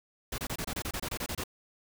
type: noise bursts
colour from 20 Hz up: pink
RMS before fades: -35 dBFS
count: 13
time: 0.32-1.438 s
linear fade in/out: 5 ms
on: 62 ms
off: 26 ms
effects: none